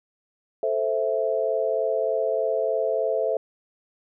sine chord, A minor, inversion none, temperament equal, 440 / 523.3 / 659.3 Hz, A4 / C5 / E5, 0 / 0 / 0 cents, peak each -26 / -26 / -25 dBFS, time 0.63-3.37 s, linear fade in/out 2 ms, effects none

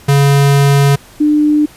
square / sine tone pair in turn, 140.5 / 299.5 Hz, C#3 / D4, +24 / +34 cents, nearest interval octave + minor second, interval 1310 cents, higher second, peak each -7 dBFS, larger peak neither, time 0.08-0.96 / 1.2-1.66 s, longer first, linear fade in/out 10 ms, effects pink hiss -40 dBFS RMS until 1.76 s + resampled to 32000 Hz

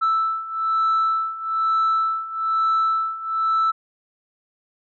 sine beating tone pair, 1318.5 / 1319.6 Hz, E6 / E6, 0 / +1 cents, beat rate 1.1 Hz, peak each -22 / -19 dBFS, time 0.01-3.72 s, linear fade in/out 20 ms, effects tanh soft clip ceiling -14 dBFS

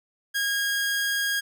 sawtooth tone, 1633 Hz, G#6, 30 cents flat, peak -20 dBFS, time 0.34-1.41 s, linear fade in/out 20 ms, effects none

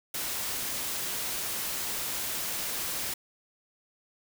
white noise, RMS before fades -33 dBFS, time 0.14-3.14 s, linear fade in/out 5 ms, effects none

